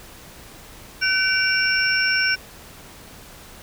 sine tone cluster, 1519 / 2318 / 2775 / 5460 Hz, F#6 / D7 / F7 / F8, +45 / -23 / -12 / -40 cents, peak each -20 / -24 / -28 / -23 dBFS, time 1.01-2.36 s, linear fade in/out 20 ms, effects pink hiss -43 dBFS RMS until 3.62 s

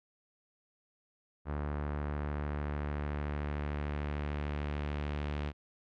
sawtooth tone with low-pass filter sweep, 73.42 Hz, D2, in tune, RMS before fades -36 dBFS, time 1.45-5.53 s, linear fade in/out 50 ms, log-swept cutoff 1400 to 3000 Hz, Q 1.3, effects none

